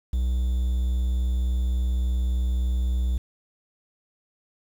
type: tone with quantisation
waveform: triangle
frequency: 61.74 Hz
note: B1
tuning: in tune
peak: -19 dBFS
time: 0.13-3.18 s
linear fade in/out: 5 ms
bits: 8
effects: none